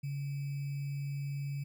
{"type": "tone with sample-and-hold", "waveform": "sine", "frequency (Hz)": 140.6, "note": "C#3", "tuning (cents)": 25, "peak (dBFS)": -34, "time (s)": [0.03, 1.64], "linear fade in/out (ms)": 10, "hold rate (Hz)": 2450, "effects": []}